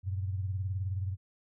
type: beating tone pair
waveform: sine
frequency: 93.8 / 112.8 Hz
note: F#2 / A2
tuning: +24 / +44 cents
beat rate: 19 Hz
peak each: -31 / -40 dBFS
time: 0.03-1.17 s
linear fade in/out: 50 ms
effects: none